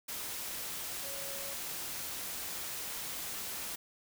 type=tone in noise; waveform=sine; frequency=555 Hz; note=C#5; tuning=2 cents sharp; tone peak=-47 dBFS; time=1.03-1.54 s; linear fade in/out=10 ms; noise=white; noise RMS=-40 dBFS; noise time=0.08-3.76 s; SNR=-10 dB; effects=none